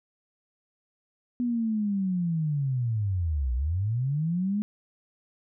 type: linear two-way sweep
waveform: sine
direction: down then up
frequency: 246.9 to 58.7 to 213.1 Hz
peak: -24 dBFS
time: 1.4-4.62 s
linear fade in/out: 0 ms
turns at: 3.54 s
effects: none